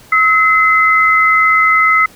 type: tone pair together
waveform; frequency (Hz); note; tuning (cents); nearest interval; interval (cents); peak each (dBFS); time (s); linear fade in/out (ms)
sine; 1291 / 2049; E6 / C7; -37 / -37; minor sixth; 800; -10; 0.12-2.06; 5
effects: pink hiss -42 dBFS RMS until 2.15 s